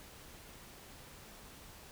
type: silence
effects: pink hiss -54 dBFS RMS until 1.91 s